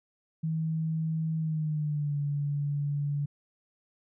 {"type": "tone with pitch glide", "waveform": "sine", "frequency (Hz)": [160, 144.2], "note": ["D#3", "D3"], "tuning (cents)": [49, -31], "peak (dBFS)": -27, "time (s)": [0.43, 3.26], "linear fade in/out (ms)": 10, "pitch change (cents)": -180, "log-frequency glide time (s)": [1.38, 2.17], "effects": []}